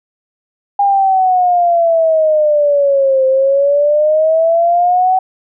sine exponential two-way sweep, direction down then up, 810 to 523.3 to 757 Hz, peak -8 dBFS, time 0.79-5.19 s, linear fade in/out 5 ms, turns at 3.26 s, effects none

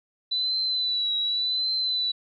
sine tone with vibrato, 3979 Hz, B7, 12 cents sharp, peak -23 dBFS, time 0.31-2.12 s, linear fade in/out 10 ms, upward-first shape triangle, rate 0.88 Hz, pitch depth 54 cents each way, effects none

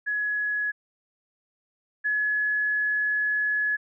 sine tone pair in turn, 1686 / 1697.7 Hz, G#6 / G#6, +26 / +38 cents, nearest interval unison, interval 12 cents, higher second, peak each -24 / -22 dBFS, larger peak second, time 0.06-0.72 / 2.04-3.77 s, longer second, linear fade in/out 20 ms, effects none

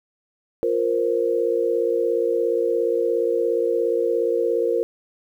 sine chord, F suspended fourth, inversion none, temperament equal, 349.2 / 466.2 / 523.3 Hz, F4 / Bb4 / C5, 0 / 0 / 0 cents, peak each -25 / -20 / -25 dBFS, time 0.63-4.83 s, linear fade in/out 0 ms, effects 9-bit

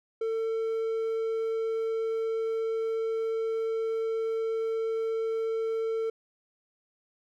triangle tone, 448.6 Hz, A4, 34 cents sharp, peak -25 dBFS, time 0.21-6.1 s, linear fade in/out 5 ms, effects none

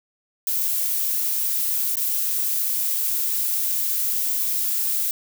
violet noise with dropouts, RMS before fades -23 dBFS, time 0.47-5.11 s, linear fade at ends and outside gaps 1 ms, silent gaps 1.956-1.969 s, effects none

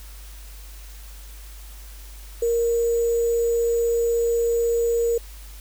sine tone with sample-and-hold, 466.2 Hz, A#4, in tune, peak -18 dBFS, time 2.42-5.18 s, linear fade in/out 5 ms, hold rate 7350 Hz, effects added 50 Hz sine -38 dBFS peak until 5.6 s + white hiss -47 dBFS RMS until 5.6 s

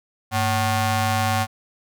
sawtooth ring-modulated tone, 329.6 Hz, E4, in tune, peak -12 dBFS, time 0.31-1.47 s, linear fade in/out 50 ms, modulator 430 Hz, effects none

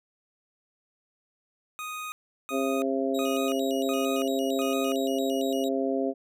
25% pulse tone bursts, 1244.5 Hz, D#6, in tune, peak -30 dBFS, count 5, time 1.79-4.92 s, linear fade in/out 0 ms, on 330 ms, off 370 ms
harmonic tone, 134.4 Hz, C3, 47 cents sharp, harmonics 2 / 3 / 4 / 5, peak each -28 / -30 / -31 / -32 dBFS, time 2.5-6.14 s, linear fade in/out 50 ms
sawtooth tone with vibrato, 3322 Hz, G#7, in tune, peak -35 dBFS, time 3.14-5.69 s, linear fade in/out 10 ms, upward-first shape square, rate 4.4 Hz, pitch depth 240 cents each way
effects none

